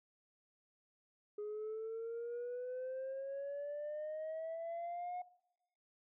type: exponential sweep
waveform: sine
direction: up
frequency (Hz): 415.3 to 725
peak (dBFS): -38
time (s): 1.38-5.22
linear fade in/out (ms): 5
effects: noise-tail reverb RT60 0.9 s tail -21 dB re dry + tanh soft clip ceiling -38 dBFS